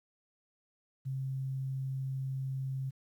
sine tone, 133.4 Hz, C3, 34 cents sharp, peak -33 dBFS, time 1.05-2.91 s, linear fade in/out 20 ms, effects 11-bit

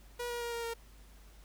sawtooth tone with pitch steps, 482.9 / 477.6 / 472.4 / 467.3 / 462.2 Hz, B4 / A#4 / A#4 / A#4 / A#4, -39 / +42 / +23 / +4 / -15 cents, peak -32 dBFS, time 0.19-0.74 s, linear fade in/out 10 ms, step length 110 ms, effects added 50 Hz sine -54 dBFS peak until 1.44 s + pink hiss -62 dBFS RMS until 1.44 s

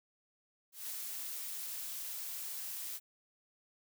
blue noise with ADSR envelope, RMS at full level -40 dBFS, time 0.72-3 s, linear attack 180 ms, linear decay 7 ms, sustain -2 dB, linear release 44 ms, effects none

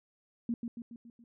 sine tone with echo, 234.2 Hz, A#3, 8 cents sharp, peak -29 dBFS, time 0.49-0.54 s, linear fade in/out 2 ms, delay 140 ms, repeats 5, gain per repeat -5 dB, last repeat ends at 1.24 s, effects none

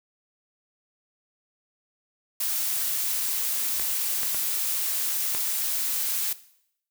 blue noise, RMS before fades -27 dBFS, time 2.4-6.33 s, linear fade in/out 5 ms
clicks, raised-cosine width 0.3 ms, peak -17 dBFS, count 4, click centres 3.797 / 4.232 / 4.346 / 5.349 s
effects noise-tail reverb RT60 0.7 s tail -17 dB re dry

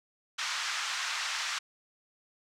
pink band-pass noise, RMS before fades -34 dBFS, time 0.38-1.59 s, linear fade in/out 10 ms, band 1100 to 6700 Hz, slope 24 dB/octave, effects none

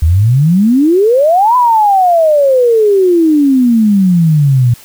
sine exponential two-way sweep, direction up then down, 74.4 to 1014 to 117.2 Hz, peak -5 dBFS, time 0.02-4.74 s, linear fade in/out 5 ms, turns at 1.56 s, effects white hiss -38 dBFS RMS until 4.84 s

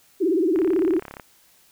sine tone with vibrato, 349.2 Hz, F4, in tune, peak -17 dBFS, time 0.2-1 s, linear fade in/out 20 ms, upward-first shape triangle, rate 18 Hz, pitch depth 260 cents each way
click train, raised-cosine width 0.5 ms, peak -21 dBFS, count 23, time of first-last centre 0.56-1.198 s, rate 34.5 Hz
effects white hiss -57 dBFS RMS until 1.71 s

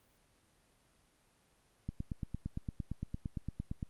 click train, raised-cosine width 5 ms, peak -25 dBFS, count 18, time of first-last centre 1.89-3.828 s, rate 8.77 Hz, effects pink hiss -70 dBFS RMS until 3.89 s + Opus 32 kbps

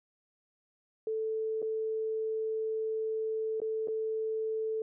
sine tone with dropouts, 440 Hz, A4, in tune, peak -30 dBFS, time 1.07-4.82 s, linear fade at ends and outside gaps 2 ms, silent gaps 1.619-1.626 / 3.602-3.617 / 3.874-3.883 s, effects none

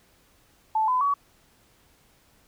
sine tone with pitch steps, 875 / 1010 / 1131 Hz, A5 / B5 / C#6, -10 / +39 / +34 cents, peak -20 dBFS, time 0.75-1.14 s, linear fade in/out 5 ms, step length 130 ms, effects pink hiss -61 dBFS RMS until 2.47 s

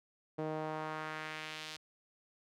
sawtooth tone with band-pass filter sweep, 155.7 Hz, D#3, 2 cents sharp, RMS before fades -41 dBFS, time 0.38-1.77 s, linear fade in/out 10 ms, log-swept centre 490 to 4200 Hz, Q 1.3, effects none

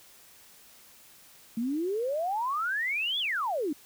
sine exponential two-way sweep, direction up then down, 220 to 3512 to 271.8 Hz, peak -27 dBFS, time 1.57-3.73 s, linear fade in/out 5 ms, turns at 3.19 s, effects white hiss -55 dBFS RMS until 3.85 s

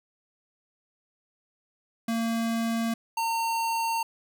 square tone pair in turn, 228.6 / 912.3 Hz, A#3 / A#5, -34 / -38 cents, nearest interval 2 octaves, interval 2396 cents, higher second, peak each -26 dBFS, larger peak neither, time 2.08-2.94 / 3.17-4.03 s, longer neither, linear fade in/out 5 ms, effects none

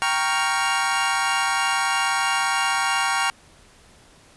25% pulse chord, G half-diminished seventh, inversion none, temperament equal, 784 / 932.3 / 1108.7 / 1396.9 Hz, G5 / Bb5 / Db6 / F6, 0 / 0 / 0 / 0 cents, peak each -22 dBFS, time 0.02-3.3 s, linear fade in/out 0 ms, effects pink hiss -52 dBFS RMS until 4.36 s + resampled to 24000 Hz

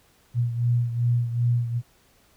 sine beating tone pair, 119.3 / 121.9 Hz, A#2 / B2, +41 / -22 cents, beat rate 2.6 Hz, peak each -21 / -27 dBFS, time 0.34-1.82 s, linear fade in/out 50 ms, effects pink hiss -60 dBFS RMS until 2.36 s

